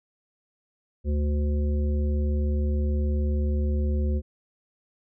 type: harmonic tone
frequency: 73.42 Hz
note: D2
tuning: in tune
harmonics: 1 / 3 / 5 / 7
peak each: -22 / -32 / -36 / -39 dBFS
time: 1.04-4.22 s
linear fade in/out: 50 ms
effects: none